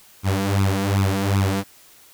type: tone with flanger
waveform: sawtooth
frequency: 98 Hz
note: G2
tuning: in tune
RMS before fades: -20 dBFS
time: 0.23-1.64 s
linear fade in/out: 50 ms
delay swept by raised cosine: 0.79 to 4.39 ms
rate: 2.6 Hz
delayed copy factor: +0.95
effects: white hiss -50 dBFS RMS until 2.13 s